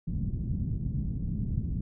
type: low-pass noise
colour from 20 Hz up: white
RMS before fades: -31 dBFS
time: 0.07-1.81 s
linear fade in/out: 5 ms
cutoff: 180 Hz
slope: 24 dB/octave
effects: none